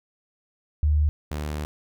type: tone pair in turn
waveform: sine / sawtooth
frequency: 75.1 / 75.1 Hz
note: D2 / D2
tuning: +39 / +39 cents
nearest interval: unison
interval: 0 cents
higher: neither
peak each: -17 / -24 dBFS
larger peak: first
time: 0.83-1.09 / 1.31-1.65 s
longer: second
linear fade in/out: 0 ms
effects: none